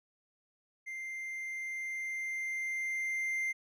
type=tone with level ramp; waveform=triangle; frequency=2093 Hz; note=C7; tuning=in tune; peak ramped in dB=-37 to -29 dBFS; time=0.86-3.53 s; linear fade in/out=20 ms; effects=none